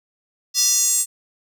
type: tone with high-pass filter sweep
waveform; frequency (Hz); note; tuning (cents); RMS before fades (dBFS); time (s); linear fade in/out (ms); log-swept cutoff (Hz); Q
square; 390.9; G4; -5; -18; 0.54-1.06; 50; 5200 to 8100; 4.9
effects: none